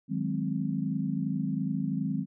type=chord; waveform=sine; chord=Ab dominant seventh; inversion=second; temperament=equal; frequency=155.56 / 185 / 207.7 / 261.6 Hz; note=Eb3 / Gb3 / Ab3 / C4; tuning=0 / 0 / 0 / 0 cents; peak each=-33 dBFS; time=0.08-2.26 s; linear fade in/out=50 ms; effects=none